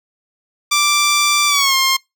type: tone with pitch glide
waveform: 10% pulse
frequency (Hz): 1174.7 to 1064.8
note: D6 to C6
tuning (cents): 0 to +30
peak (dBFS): -4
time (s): 0.71-1.97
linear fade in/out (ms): 10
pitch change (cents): -170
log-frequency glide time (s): 1.47-1.75
effects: noise-tail reverb RT60 0.2 s tail -26 dB re dry